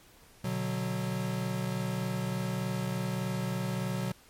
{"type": "chord", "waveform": "square", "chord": "B minor", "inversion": "none", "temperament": "equal", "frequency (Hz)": [123.47, 146.83, 185], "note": ["B2", "D3", "F#3"], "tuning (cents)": [0, 0, 0], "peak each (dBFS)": [-35, -39, -34], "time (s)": [0.44, 4.12], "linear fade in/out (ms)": 5, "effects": ["pink hiss -58 dBFS RMS until 4.29 s", "MP3 64 kbps"]}